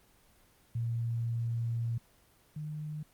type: tone pair in turn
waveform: sine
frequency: 116.54 / 152 Hz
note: A#2 / D#3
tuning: 0 / -40 cents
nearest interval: perfect fourth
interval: 460 cents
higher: second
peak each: -30 / -36 dBFS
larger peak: first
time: 0.75-1.98 / 2.56-3.03 s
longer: first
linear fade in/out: 5 ms
effects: pink hiss -64 dBFS RMS until 3.13 s + Opus 24 kbps